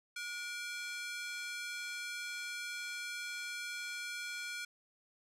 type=ring-modulated tone; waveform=sawtooth; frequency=1892 Hz; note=A#6; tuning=25 cents sharp; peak=-33 dBFS; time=0.16-4.65 s; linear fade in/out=5 ms; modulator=449 Hz; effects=low-pass 10000 Hz 12 dB/octave